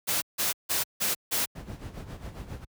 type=noise bursts; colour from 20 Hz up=white; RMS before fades=-27 dBFS; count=5; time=0.07-1.46 s; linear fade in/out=20 ms; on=150 ms; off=160 ms
type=noise with tremolo; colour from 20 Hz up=brown; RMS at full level=-33 dBFS; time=1.55-2.65 s; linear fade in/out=10 ms; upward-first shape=sine; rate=7.4 Hz; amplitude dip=70%
effects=high-pass 60 Hz 12 dB/octave